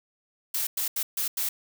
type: noise bursts at uneven times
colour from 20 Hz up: blue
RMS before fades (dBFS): -28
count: 5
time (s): 0.54-0.67 / 0.77-0.88 / 0.96-1.03 / 1.17-1.28 / 1.37-1.49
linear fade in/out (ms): 5
effects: none